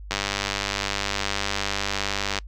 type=click train; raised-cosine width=0.2 ms; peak=-7 dBFS; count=228; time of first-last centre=0.11-2.387 s; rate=99.7 Hz; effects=noise-tail reverb RT60 0.1 s tail -25 dB re dry + added 50 Hz sine -36 dBFS peak until 2.47 s